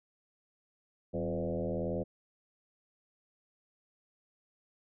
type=tone with frequency modulation; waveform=sine; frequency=349.2 Hz; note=F4; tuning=in tune; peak=-31 dBFS; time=1.13-2.04 s; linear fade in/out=20 ms; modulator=81.2 Hz; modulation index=3.2; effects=none